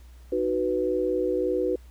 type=chord; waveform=sine; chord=B major; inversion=first; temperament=just; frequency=308.7 / 370.4 / 493.9 Hz; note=D#4 / F#4 / B4; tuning=-14 / +2 / 0 cents; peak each=-30 / -26 / -26 dBFS; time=0.32-1.76 s; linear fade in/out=5 ms; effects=added 61 Hz sine -45 dBFS peak until 1.9 s + pink hiss -60 dBFS RMS until 1.9 s